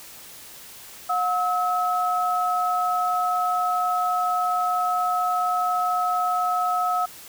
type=tone pair together; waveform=sine; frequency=721.9 / 1290 Hz; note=F#5 / E6; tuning=-43 / -38 cents; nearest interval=minor seventh; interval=1005 cents; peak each=-23 dBFS; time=1.09-7.06 s; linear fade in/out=10 ms; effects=white hiss -43 dBFS RMS until 7.28 s